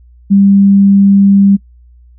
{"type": "tone", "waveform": "sine", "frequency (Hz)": 198.1, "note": "G3", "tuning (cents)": 18, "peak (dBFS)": -3, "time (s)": [0.3, 1.57], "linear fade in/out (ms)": 20, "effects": ["noise-tail reverb RT60 0.1 s tail -25 dB re dry", "added 60 Hz sine -38 dBFS peak until 2.18 s"]}